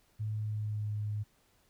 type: tone with pitch glide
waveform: sine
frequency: 107.4 to 105.13 Hz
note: A2 to G#2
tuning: -41 to +22 cents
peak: -32 dBFS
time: 0.19-1.24 s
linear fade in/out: 20 ms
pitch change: -37 cents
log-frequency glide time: 0.34-0.94 s
effects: pink hiss -69 dBFS RMS until 1.69 s